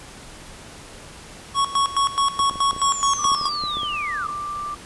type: tone with tremolo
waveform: square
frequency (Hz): 1108.7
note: C#6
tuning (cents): 0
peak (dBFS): -17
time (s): 1.54-3.5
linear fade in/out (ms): 50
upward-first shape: square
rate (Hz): 4.7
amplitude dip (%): 80
type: clicks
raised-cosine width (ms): 2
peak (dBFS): -22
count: 11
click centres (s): 2.398 / 2.511 / 2.557 / 2.731 / 2.764 / 3.252 / 3.318 / 3.413 / 3.638 / 3.77 / 3.832
type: linear sweep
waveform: sine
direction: down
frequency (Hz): 8040 to 987.8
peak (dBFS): -26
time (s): 2.77-4.32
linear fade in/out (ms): 50
type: tone with pitch glide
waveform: sine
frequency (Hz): 1186 to 1178.5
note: D6 to D6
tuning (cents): +17 to +6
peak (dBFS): -26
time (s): 3.18-4.75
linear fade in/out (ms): 10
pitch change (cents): -11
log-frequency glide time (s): 3.97-4.49
effects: pink hiss -41 dBFS RMS until 4.85 s + resampled to 24000 Hz